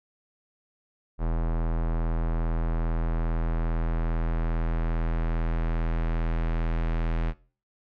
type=tone with low-pass filter sweep; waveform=square; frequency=41.2 Hz; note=E1; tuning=in tune; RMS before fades=-26 dBFS; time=1.18-7.34 s; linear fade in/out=50 ms; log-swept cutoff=1100 to 2300 Hz; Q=1; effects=noise-tail reverb RT60 0.4 s tail -20 dB re dry